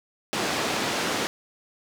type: band-pass noise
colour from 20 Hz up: pink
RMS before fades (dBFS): -27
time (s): 0.33-1.27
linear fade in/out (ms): 0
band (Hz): 240 to 6200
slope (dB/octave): 12
effects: none